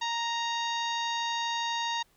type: harmonic tone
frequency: 932.3 Hz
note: A#5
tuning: in tune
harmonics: 1 / 2 / 3 / 4 / 5 / 6 / 7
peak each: -31 / -37 / -39 / -35 / -43 / -47 / -44 dBFS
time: 0.01-2.03 s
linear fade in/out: 10 ms
effects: pink hiss -66 dBFS RMS until 2.16 s